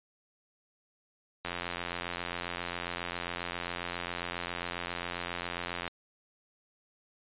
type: click train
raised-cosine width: 0.3 ms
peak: -18 dBFS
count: 388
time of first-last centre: 1.45-5.878 s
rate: 87.4 Hz
effects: resampled to 8000 Hz